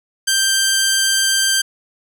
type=tone; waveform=10% pulse; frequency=1573 Hz; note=G6; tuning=6 cents sharp; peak=-5 dBFS; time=0.27-1.62 s; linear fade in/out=10 ms; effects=none